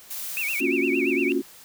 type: noise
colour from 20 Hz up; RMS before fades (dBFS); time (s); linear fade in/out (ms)
blue; -33; 0.1-0.61; 10
type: tone with vibrato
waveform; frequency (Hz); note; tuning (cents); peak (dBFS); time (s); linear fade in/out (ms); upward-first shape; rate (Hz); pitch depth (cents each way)
sine; 2472; D#7; -12; -25; 0.37-1.32; 0; sine; 8.7; 190
type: chord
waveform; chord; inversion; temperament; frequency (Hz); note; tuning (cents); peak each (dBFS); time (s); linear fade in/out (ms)
sine; Gb major seventh; first; equal; 233.1 / 277.2 / 349.2 / 370; Bb3 / Db4 / F4 / Gb4; 0 / 0 / 0 / 0; -31 / -25 / -26 / -27; 0.6-1.42; 20
effects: white hiss -48 dBFS RMS until 1.64 s